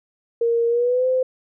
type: tone with pitch glide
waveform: sine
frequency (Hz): 466.2 to 514.3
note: A#4 to C5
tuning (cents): 0 to -30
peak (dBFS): -16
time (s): 0.41-1.23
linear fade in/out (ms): 5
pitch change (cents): +170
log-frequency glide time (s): 0.68-1.07
effects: none